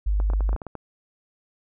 sine tone, 50.7 Hz, G#1, 41 cents flat, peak -19 dBFS, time 0.06-0.56 s, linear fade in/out 10 ms
clicks, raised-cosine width 1 ms, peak -20 dBFS, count 10, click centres 0.201 / 0.301 / 0.335 / 0.407 / 0.492 / 0.53 / 0.563 / 0.618 / 0.667 / 0.753 s
effects none

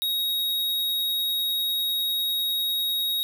square tone, 3778 Hz, A#7, 22 cents sharp, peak -24 dBFS, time 0.02-3.23 s, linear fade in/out 0 ms, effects none

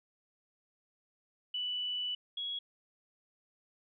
sine tone pair in turn, 2969 / 3333 Hz, F#7 / G#7, +5 / +5 cents, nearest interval major second, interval 200 cents, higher second, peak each -33 / -35 dBFS, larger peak first, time 1.54-2.15 / 2.37-2.59 s, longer first, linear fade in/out 5 ms, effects none

